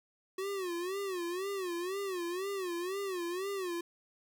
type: tone with vibrato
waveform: square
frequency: 370 Hz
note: F#4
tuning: in tune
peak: -35 dBFS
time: 0.38-3.81 s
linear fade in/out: 5 ms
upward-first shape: sine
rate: 2 Hz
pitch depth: 140 cents each way
effects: 11-bit